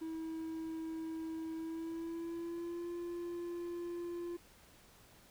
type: tone with pitch glide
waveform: triangle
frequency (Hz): 322.8 to 346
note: E4 to F4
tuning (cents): -36 to -16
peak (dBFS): -37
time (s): 0.01-4.37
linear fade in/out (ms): 10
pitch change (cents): +120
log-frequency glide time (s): 1.54-2.89
effects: pink hiss -62 dBFS RMS until 5.3 s